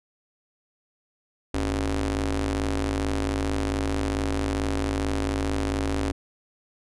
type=ring-modulated tone; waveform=sawtooth; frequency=102.5 Hz; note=G#2; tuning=22 cents flat; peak=-17 dBFS; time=1.54-6.12 s; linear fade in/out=5 ms; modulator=176 Hz; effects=resampled to 24000 Hz